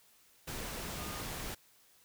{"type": "tone in noise", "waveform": "sine", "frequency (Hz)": 1221, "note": "D#6", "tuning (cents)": -33, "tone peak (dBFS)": -48, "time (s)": [0.98, 1.22], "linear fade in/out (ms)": 10, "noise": "pink", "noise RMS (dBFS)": -41, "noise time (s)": [0.47, 1.55], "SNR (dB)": -10, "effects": ["white hiss -65 dBFS RMS until 2.04 s"]}